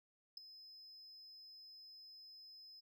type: tone with ADSR envelope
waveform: triangle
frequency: 5100 Hz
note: D#8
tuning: 42 cents sharp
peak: -40 dBFS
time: 0.37-2.81 s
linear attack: 5 ms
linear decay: 6 ms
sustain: -14 dB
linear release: 21 ms
effects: none